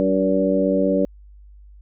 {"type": "harmonic tone with a mistuned harmonic", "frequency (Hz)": 95.7, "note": "G2", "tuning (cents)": -41, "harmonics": [2, 3, 4, 5, 6], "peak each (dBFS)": [-22, -21, -27, -23, -21], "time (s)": [0, 1.05], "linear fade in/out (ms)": 0, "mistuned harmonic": 4, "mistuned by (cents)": -27, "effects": ["added 50 Hz sine -42 dBFS peak until 1.81 s"]}